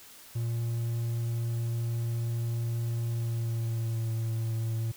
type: tone with pitch glide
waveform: triangle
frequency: 116.6 to 113.08 Hz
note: A#2 to A2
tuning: +1 to +48 cents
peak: -26 dBFS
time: 0.35-4.92 s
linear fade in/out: 10 ms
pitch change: -53 cents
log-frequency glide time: 3.09-4.12 s
effects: white hiss -51 dBFS RMS until 4.96 s